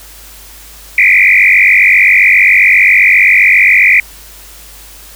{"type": "tone with frequency modulation", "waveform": "sine", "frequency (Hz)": 2198, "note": "C#7", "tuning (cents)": -15, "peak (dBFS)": -3, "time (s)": [0.98, 4], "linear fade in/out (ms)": 2, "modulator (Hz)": 47.5, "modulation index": 5.1, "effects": ["added 50 Hz sine -37 dBFS peak until 5.15 s", "white hiss -35 dBFS RMS until 5.15 s"]}